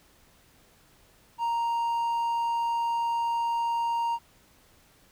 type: tone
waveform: triangle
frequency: 932.3 Hz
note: A#5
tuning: in tune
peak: -23 dBFS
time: 1.38-4.19 s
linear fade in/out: 50 ms
effects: pink hiss -60 dBFS RMS until 5.11 s